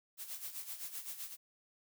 blue noise with tremolo, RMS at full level -42 dBFS, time 0.17-1.37 s, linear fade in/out 50 ms, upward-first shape sine, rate 7.8 Hz, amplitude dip 70%, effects none

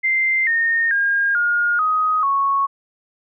sine tone with pitch steps, 2086 / 1837.1 / 1617.8 / 1424.8 / 1254.8 / 1105 Hz, C7 / A#6 / G#6 / F6 / D#6 / C#6, -6 / -26 / -46 / +34 / +14 / -6 cents, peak -15 dBFS, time 0.03-2.67 s, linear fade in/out 20 ms, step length 440 ms, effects none

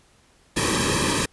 pink noise with comb filter, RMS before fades -22 dBFS, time 0.56-1.26 s, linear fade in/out 10 ms, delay 1.4 ms, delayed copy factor -0.85, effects pink hiss -58 dBFS RMS until 1.32 s + resampled to 24000 Hz

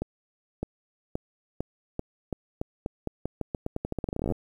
accelerating click train, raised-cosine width 2 ms, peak -16 dBFS, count 30, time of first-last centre 0.02-4.322 s, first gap 610 ms, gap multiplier 0.86, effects 9-bit

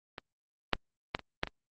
clicks, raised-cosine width 0.3 ms, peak -23 / -8 / -13 / -26 / -11 / -23 dBFS, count 6, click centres 0.182 / 0.733 / 1.149 / 1.193 / 1.434 / 1.473 s, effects Opus 32 kbps

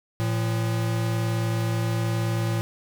square tone pair together, 113.3 / 172.26 Hz, A#2 / F3, -49 / -23 cents, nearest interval perfect fifth, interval 726 cents, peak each -24 / -32 dBFS, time 0.2-2.61 s, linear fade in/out 0 ms, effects none

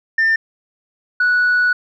sine tone pair in turn, 1797 / 1473 Hz, A6 / F#6, +36 / -8 cents, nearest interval minor third, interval 344 cents, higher first, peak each -10 dBFS, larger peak neither, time 0.18-0.36 / 1.2-1.73 s, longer second, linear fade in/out 5 ms, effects tanh soft clip ceiling -10 dBFS

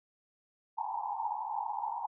pink band-pass noise, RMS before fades -36 dBFS, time 0.77-2.07 s, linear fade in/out 20 ms, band 810 to 950 Hz, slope 96 dB/octave, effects none

